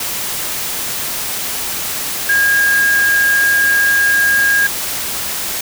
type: tone in noise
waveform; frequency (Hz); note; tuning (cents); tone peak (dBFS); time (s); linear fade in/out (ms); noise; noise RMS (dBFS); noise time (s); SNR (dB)
sine; 1628; G#6; -35; -10; 2.29-4.67; 5; white; -21; 0-5.61; +8
effects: none